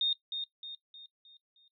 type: tone with echo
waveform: sine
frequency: 3679 Hz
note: A#7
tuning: 24 cents flat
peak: -26 dBFS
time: 0.01-0.13 s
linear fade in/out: 2 ms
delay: 310 ms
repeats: 5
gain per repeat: -7 dB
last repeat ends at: 1.68 s
effects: noise-tail reverb RT60 0.1 s tail -17 dB re dry